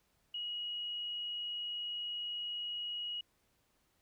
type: tone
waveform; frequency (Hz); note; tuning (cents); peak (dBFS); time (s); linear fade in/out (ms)
sine; 2900; F#7; -35; -37; 0.34-3.21; 5
effects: pink hiss -75 dBFS RMS until 4.01 s